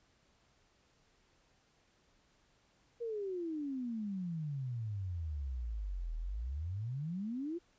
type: exponential two-way sweep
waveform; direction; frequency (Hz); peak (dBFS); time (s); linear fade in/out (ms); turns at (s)
sine; down then up; 480.2 to 38.89 to 357.6; -36; 3-7.59; 20; 6.16
effects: pink hiss -71 dBFS RMS until 7.78 s + resampled to 16000 Hz